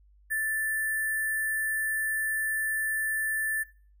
sine tone with sample-and-hold, 1760 Hz, A6, in tune, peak -26 dBFS, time 0.3-3.64 s, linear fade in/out 20 ms, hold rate 11025 Hz, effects noise-tail reverb RT60 0.4 s tail -19 dB re dry + added 50 Hz sine -56 dBFS peak until 4 s

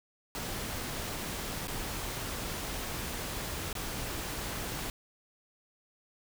pink noise with dropouts, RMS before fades -37 dBFS, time 0.35-4.9 s, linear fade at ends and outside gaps 1 ms, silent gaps 1.673-1.68 / 3.729-3.752 s, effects none

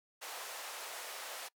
pink band-pass noise, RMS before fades -45 dBFS, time 0.21-1.49 s, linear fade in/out 20 ms, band 550 to 15000 Hz, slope 24 dB/octave, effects noise-tail reverb RT60 0.1 s tail -23 dB re dry

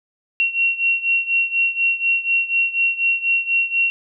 sine beating tone pair, 2734 / 2738.1 Hz, F7 / F7, -37 / -35 cents, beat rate 4.1 Hz, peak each -18 / -21 dBFS, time 0.4-3.9 s, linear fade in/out 0 ms, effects none

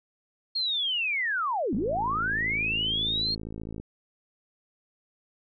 sine linear two-way sweep, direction down then up, 4300 to 176.2 to 4300 Hz, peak -25 dBFS, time 0.55-3.35 s, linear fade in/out 10 ms, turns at 1.75 s
click train, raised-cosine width 3 ms, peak -25 dBFS, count 114, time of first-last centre 1.73-3.8 s, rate 54.6 Hz
effects none

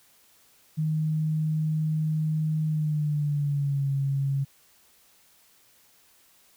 sine tone with pitch glide, 155.8 to 138 Hz, D#3 to C#3, +3 to -7 cents, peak -23 dBFS, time 0.77-4.45 s, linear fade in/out 20 ms, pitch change -210 cents, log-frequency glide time 2.66-3.9 s, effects white hiss -60 dBFS RMS until 6.56 s

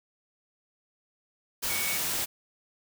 sine tone in noise, 2239 Hz, C#7, 17 cents sharp, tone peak -33 dBFS, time 1.69-1.98 s, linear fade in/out 20 ms, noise white, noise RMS -30 dBFS, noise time 1.62-2.26 s, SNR -6 dB, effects none

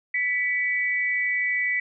sine tone pair together, 1975.5 / 2273 Hz, B6 / C#7, 0 / +43 cents, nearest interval major second, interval 243 cents, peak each -23 / -27 dBFS, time 0.14-1.8 s, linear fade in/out 5 ms, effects none

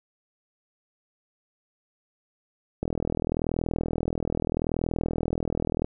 click train, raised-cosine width 2 ms, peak -13 dBFS, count 124, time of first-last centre 2.83-5.845 s, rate 40.8 Hz, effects none

